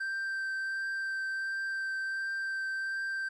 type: tone with vibrato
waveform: triangle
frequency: 1566 Hz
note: G6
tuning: 2 cents flat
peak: -30 dBFS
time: 0-3.29 s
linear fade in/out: 10 ms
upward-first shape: triangle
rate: 1.4 Hz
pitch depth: 11 cents each way
effects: resampled to 24000 Hz + 12-bit